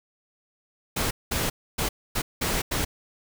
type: noise bursts at uneven times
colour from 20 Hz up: pink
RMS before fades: -26 dBFS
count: 6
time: 0.96-1.11 / 1.31-1.5 / 1.78-1.89 / 2.15-2.22 / 2.41-2.62 / 2.71-2.85 s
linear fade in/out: 10 ms
effects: none